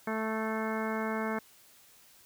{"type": "harmonic tone with a mistuned harmonic", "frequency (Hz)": 220, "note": "A3", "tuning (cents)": 0, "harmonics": [1, 2, 3, 4, 5, 6, 7, 8, 10], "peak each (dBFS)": [-34, -37, -39, -40, -41, -42, -42, -43, -44], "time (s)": [0.07, 1.39], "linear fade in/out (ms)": 5, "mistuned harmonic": 10, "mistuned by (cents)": -25, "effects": ["white hiss -59 dBFS RMS until 2.25 s"]}